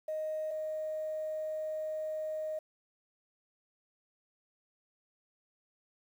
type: tone pair in turn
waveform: sine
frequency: 622.3 / 622.3 Hz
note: D#5 / D#5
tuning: 0 / 0 cents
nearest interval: unison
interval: 0 cents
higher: neither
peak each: -32 / -33 dBFS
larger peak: first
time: 0.08-0.51 / 0.51-2.59 s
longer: second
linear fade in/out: 5 ms
effects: tanh soft clip ceiling -29 dBFS + 10-bit